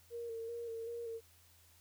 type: tone with vibrato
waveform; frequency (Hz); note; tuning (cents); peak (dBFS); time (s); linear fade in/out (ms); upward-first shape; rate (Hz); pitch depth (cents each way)
sine; 462.4; A#4; -14; -40; 0.1-1.21; 50; square; 2.6; 28
effects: added 85 Hz sine -67 dBFS peak until 1.8 s + white hiss -66 dBFS RMS until 1.8 s